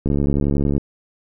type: click train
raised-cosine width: 3 ms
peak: -7 dBFS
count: 52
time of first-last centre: 0.06-0.779 s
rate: 70.9 Hz
effects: none